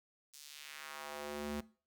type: tone with high-pass filter sweep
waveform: square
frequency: 73.42 Hz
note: D2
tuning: in tune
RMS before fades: -45 dBFS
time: 0.33-1.61 s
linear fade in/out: 10 ms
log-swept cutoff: 6100 to 170 Hz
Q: 1.2
effects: noise-tail reverb RT60 0.4 s tail -20 dB re dry